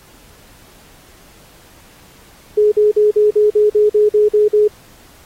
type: tone bursts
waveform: sine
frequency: 421.1 Hz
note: G#4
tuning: 24 cents sharp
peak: -8 dBFS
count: 11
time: 2.57-4.68 s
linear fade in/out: 10 ms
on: 150 ms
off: 46 ms
effects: pink hiss -46 dBFS RMS until 5.25 s + AAC 48 kbps